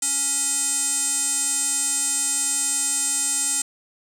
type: tone with band-pass filter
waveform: square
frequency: 279.5 Hz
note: C#4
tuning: 14 cents sharp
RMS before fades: -23 dBFS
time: 0.02-3.62 s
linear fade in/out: 5 ms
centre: 8000 Hz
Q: 6.9
effects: none